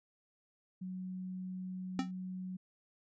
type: tone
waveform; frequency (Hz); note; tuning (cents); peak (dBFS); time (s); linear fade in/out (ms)
sine; 185; F#3; 0; -39; 0.81-2.57; 10
type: tone with exponential decay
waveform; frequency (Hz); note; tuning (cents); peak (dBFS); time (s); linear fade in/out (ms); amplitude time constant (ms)
square; 261.6; C4; 0; -29; 1.99-2.11; 1; 26
effects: resampled to 16000 Hz